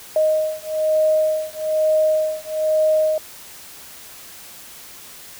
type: beating tone pair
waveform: sine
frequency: 622.3 / 623.4 Hz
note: D#5 / D#5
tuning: 0 / +3 cents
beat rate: 1.1 Hz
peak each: -19 dBFS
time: 0.16-3.18 s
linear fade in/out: 2 ms
effects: white hiss -40 dBFS RMS until 5.39 s